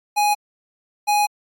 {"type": "tone pair in turn", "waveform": "square", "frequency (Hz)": [830.6, 830.6], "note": ["G#5", "G#5"], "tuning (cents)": [0, 0], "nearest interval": "unison", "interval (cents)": 0, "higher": "neither", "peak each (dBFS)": -16, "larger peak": "neither", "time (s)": [[0.16, 0.35], [1.07, 1.27]], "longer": "second", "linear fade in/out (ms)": 20, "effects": ["AAC 48 kbps"]}